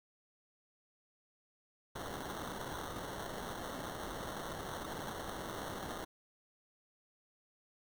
white noise with sample-and-hold, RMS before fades -43 dBFS, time 1.95-6.05 s, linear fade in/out 10 ms, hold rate 2450 Hz, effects none

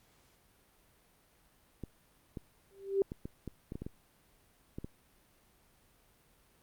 clicks, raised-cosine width 3 ms, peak -27 dBFS, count 11, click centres 1.837 / 2.372 / 3.119 / 3.255 / 3.477 / 3.721 / 3.755 / 3.82 / 3.865 / 4.785 / 4.845 s
sine tone with exponential growth, 392 Hz, G4, in tune, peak -22 dBFS, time 2.71-3.02 s, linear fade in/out 1 ms, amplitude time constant 66 ms
effects pink hiss -67 dBFS RMS until 6.62 s + Opus 48 kbps

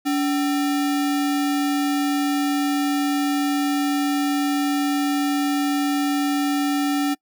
sine tone with sample-and-hold, 286.1 Hz, D4, 45 cents flat, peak -18 dBFS, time 0.05-7.15 s, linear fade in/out 20 ms, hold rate 1050 Hz, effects noise-tail reverb RT60 0.1 s tail -25 dB re dry

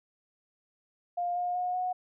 sine tone with pitch steps, 704 / 713 / 722.1 / 731.4 Hz, F5 / F5 / F#5 / F#5, +14 / +36 / -42 / -20 cents, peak -28 dBFS, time 1.17-1.93 s, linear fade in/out 10 ms, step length 190 ms, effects none

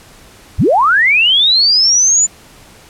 sine linear sweep, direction up, 31.11 to 7100 Hz, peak -7 dBFS, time 0.58-2.27 s, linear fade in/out 20 ms, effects pink hiss -41 dBFS RMS until 2.89 s + low-pass 12000 Hz 12 dB/octave

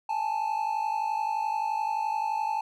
triangle tone pair together, 830.6 / 882.2 Hz, G#5 / A5, 0 / +4 cents, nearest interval minor second, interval 104 cents, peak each -29 / -26 dBFS, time 0.09-2.61 s, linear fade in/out 5 ms, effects none

